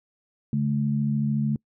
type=tone pair together; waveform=sine; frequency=141.7 / 215.5 Hz; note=C#3 / A3; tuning=+38 / -36 cents; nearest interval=perfect fifth; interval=726 cents; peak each=-24 dBFS; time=0.53-1.56 s; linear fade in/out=2 ms; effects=noise-tail reverb RT60 0.1 s tail -25 dB re dry